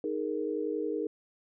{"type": "chord", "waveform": "sine", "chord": "D# suspended fourth", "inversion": "none", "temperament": "equal", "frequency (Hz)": [311.1, 415.3, 466.2], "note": ["D#4", "G#4", "A#4"], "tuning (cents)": [0, 0, 0], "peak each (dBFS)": -34, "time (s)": [0.04, 1.07], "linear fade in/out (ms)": 2, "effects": []}